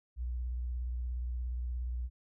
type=tone with vibrato; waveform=sine; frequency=61 Hz; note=B1; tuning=21 cents flat; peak=-33 dBFS; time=0.16-2.1 s; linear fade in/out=50 ms; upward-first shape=sine; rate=17 Hz; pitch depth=59 cents each way; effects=none